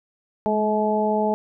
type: harmonic tone with a mistuned harmonic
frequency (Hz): 213.9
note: A3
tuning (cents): -49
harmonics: 1 / 2 / 3 / 4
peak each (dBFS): -24 / -24 / -24 / -24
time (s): 0.46-1.34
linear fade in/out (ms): 0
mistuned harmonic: 1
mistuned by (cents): -22
effects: none